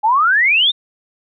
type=exponential sweep; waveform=sine; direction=up; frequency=822 to 3729 Hz; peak=-10 dBFS; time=0.03-0.72 s; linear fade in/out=20 ms; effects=none